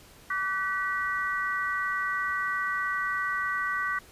sine tone cluster, 1157 / 1505 / 1940 Hz, D6 / F#6 / B6, -26 / +29 / -31 cents, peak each -31 dBFS, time 0.3-3.99 s, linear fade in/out 5 ms, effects pink hiss -53 dBFS RMS until 4.11 s + resampled to 32000 Hz

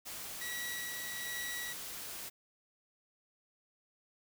white noise, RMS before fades -44 dBFS, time 0.05-2.3 s, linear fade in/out 20 ms
sawtooth tone with tremolo, 1937 Hz, B6, 34 cents flat, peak -35 dBFS, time 0.41-1.73 s, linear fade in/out 5 ms, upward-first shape sine, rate 1.2 Hz, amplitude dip 35%
effects none

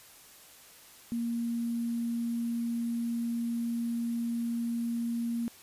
sine tone with sample-and-hold, 234.1 Hz, A#3, 8 cents sharp, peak -29 dBFS, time 1.12-5.48 s, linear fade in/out 0 ms, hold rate 11025 Hz, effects white hiss -54 dBFS RMS until 5.62 s + resampled to 32000 Hz

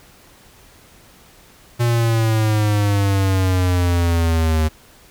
square exponential sweep, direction down, 120 to 77.78 Hz, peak -15 dBFS, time 1.79-4.69 s, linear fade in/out 20 ms, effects pink hiss -48 dBFS RMS until 5.1 s

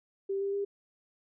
sine tone with pitch steps, 392 / 396.6 / 401.2 Hz, G4 / G4 / G4, 0 / +20 / +40 cents, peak -29 dBFS, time 0.29-0.65 s, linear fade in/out 10 ms, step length 120 ms, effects none

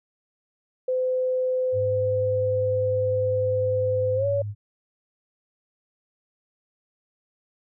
sine tone with pitch glide, 511 to 563.7 Hz, C5 to C#5, -41 to +29 cents, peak -21 dBFS, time 0.88-4.42 s, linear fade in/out 5 ms, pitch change +170 cents, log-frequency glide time 4.15-4.26 s
sine tone with vibrato, 103.3 Hz, G#2, 9 cents flat, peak -28 dBFS, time 1.72-4.55 s, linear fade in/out 50 ms, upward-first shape square, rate 10 Hz, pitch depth 10 cents each way
effects none

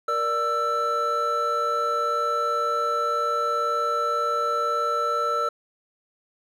triangle tone cluster, 469.9 / 588 / 1329 Hz, A#4 / D5 / E6, +14 / +2 / +14 cents, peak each -28 / -28 / -21 dBFS, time 0.08-5.49 s, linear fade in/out 5 ms, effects none

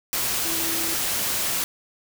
sine tone in noise, 329.6 Hz, E4, in tune, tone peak -33 dBFS, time 0.45-0.94 s, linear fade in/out 0 ms, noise white, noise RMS -25 dBFS, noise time 0.13-1.64 s, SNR -11 dB, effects none

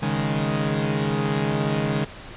sawtooth chord, C# suspended second, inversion none, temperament equal, 138.59 / 155.56 / 207.7 Hz, C#3 / D#3 / G#3, 0 / 0 / 0 cents, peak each -22 dBFS, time 0.02-2.05 s, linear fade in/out 10 ms, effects pink hiss -40 dBFS RMS until 2.36 s + resampled to 8000 Hz

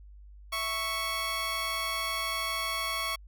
15% pulse tone pair together, 659.3 / 1109.7 Hz, E5 / C#6, 0 / +2 cents, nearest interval major sixth, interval 902 cents, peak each -32 / -24 dBFS, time 0.52-3.16 s, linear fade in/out 10 ms, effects added 50 Hz sine -47 dBFS peak until 3.27 s

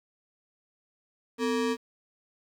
square ring-modulated tone, 351.6 Hz, F4, 12 cents sharp, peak -23 dBFS, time 1.38-1.77 s, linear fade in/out 50 ms, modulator 98.6 Hz, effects low-pass 7000 Hz 12 dB/octave + 9-bit

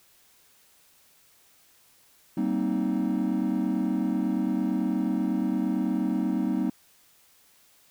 triangle chord, C minor seventh, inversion second, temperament equal with one note detuned, 192.19 / 233.1 / 261.6 / 311.1 Hz, G3 / Bb3 / C4 / Eb4, -34 / 0 / 0 / 0 cents, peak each -27 dBFS, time 2.37-6.7 s, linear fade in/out 5 ms, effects tanh soft clip ceiling -14 dBFS + white hiss -60 dBFS RMS until 7.9 s

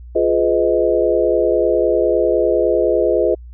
sine chord, F half-diminished seventh, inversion none, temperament just, 349.2 / 419.1 / 502.9 / 628.6 Hz, F4 / Ab4 / Cb5 / Eb5, 0 / +16 / +31 / +18 cents, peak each -18 dBFS, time 0.15-3.35 s, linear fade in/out 10 ms, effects added 60 Hz sine -33 dBFS peak until 3.53 s

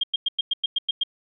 sine tone bursts, 3218 Hz, G7, 45 cents sharp, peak -19 dBFS, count 9, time 0.01-1.035 s, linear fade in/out 5 ms, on 25 ms, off 100 ms, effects none

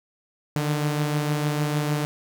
sawtooth beating tone pair, 148.1 / 154.7 Hz, D3 / D#3, +15 / -10 cents, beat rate 6.6 Hz, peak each -19 / -27 dBFS, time 0.56-2.05 s, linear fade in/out 0 ms, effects none

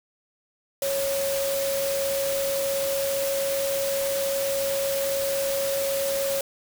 sine tone in noise, 551 Hz, C#5, 11 cents flat, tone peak -24 dBFS, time 0.82-6.41 s, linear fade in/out 2 ms, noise white, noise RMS -31 dBFS, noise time 0.82-6.41 s, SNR +4 dB, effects none

